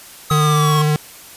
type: exponential sweep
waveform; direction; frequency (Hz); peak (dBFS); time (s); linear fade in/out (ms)
square; down; 1273 to 1082; -18; 0.3-0.82; 5
type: tone with vibrato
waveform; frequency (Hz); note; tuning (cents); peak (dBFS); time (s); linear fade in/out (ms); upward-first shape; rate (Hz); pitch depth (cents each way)
square; 151.2; D#3; -49; -14; 0.31-0.96; 0; triangle; 16; 17
effects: white hiss -39 dBFS RMS until 1.36 s + resampled to 32000 Hz